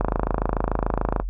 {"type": "click train", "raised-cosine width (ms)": 1, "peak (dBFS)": -7, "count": 33, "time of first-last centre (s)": [0.01, 1.2], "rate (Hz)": 26.9, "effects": ["noise-tail reverb RT60 0.1 s tail -17 dB re dry", "added 44 Hz sine -25 dBFS peak until 1.29 s"]}